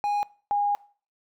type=tone pair in turn; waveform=triangle / sine; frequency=823 / 817.8 Hz; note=G#5 / G#5; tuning=-16 / -27 cents; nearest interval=unison; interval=11 cents; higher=first; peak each=-21 dBFS; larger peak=neither; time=0.04-0.23 / 0.51-0.75 s; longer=second; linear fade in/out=0 ms; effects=noise-tail reverb RT60 0.4 s tail -21 dB re dry